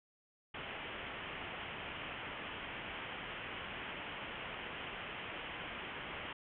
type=low-pass noise; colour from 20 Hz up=white; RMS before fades=-45 dBFS; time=0.54-6.33 s; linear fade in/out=5 ms; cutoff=3200 Hz; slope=96 dB/octave; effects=none